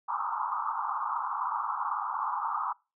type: band-pass noise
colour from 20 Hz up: white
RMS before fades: -32 dBFS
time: 0.08-2.73 s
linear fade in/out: 10 ms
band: 820 to 1300 Hz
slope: 96 dB/octave
effects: noise-tail reverb RT60 0.3 s tail -26 dB re dry